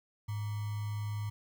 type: tone with sample-and-hold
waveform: sine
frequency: 104.8 Hz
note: G#2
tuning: 16 cents sharp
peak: -33 dBFS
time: 0.28-1.3 s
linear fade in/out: 10 ms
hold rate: 1050 Hz
effects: none